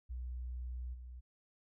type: tone with level steps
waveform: sine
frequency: 61.74 Hz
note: B1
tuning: in tune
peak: -39 / -46 dBFS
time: 0.09-1.21 s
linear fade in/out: 20 ms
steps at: 0.93 s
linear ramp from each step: 20 ms
effects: none